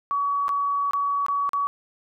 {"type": "tone with dropouts", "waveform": "sine", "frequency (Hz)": 1132, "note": "C#6", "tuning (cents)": 36, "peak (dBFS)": -21, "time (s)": [0.11, 1.67], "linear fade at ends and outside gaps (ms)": 0, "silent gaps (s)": [[0.482, 0.491], [0.91, 0.934], [1.264, 1.284], [1.492, 1.533]], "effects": []}